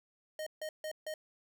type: tone bursts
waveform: square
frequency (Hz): 620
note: D#5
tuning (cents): -6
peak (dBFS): -38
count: 4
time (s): 0.39-1.14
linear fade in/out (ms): 2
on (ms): 75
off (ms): 150
effects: none